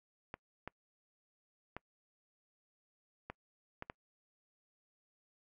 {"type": "clicks", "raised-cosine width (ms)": 0.5, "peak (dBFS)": -27, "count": 6, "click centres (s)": [0.341, 0.676, 1.766, 3.3, 3.824, 3.899], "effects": ["noise-tail reverb RT60 0.1 s tail -26 dB re dry"]}